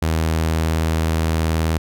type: tone with vibrato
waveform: sawtooth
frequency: 80.4 Hz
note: E2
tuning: 43 cents flat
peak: -13 dBFS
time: 0.02-1.78 s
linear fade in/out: 5 ms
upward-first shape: sine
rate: 19 Hz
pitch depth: 22 cents each way
effects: none